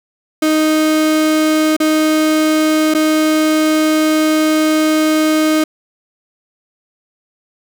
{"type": "tone with dropouts", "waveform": "35% pulse", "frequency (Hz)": 311.1, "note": "D#4", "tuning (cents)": 0, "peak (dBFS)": -9, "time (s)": [0.42, 5.64], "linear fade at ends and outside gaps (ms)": 5, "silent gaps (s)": [[1.766, 1.801], [2.94, 2.947]], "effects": []}